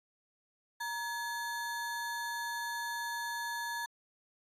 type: ring-modulated tone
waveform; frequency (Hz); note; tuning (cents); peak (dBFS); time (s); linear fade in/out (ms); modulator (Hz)
square; 1318.5; E6; 0; -33; 0.8-3.86; 10; 380
effects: AAC 48 kbps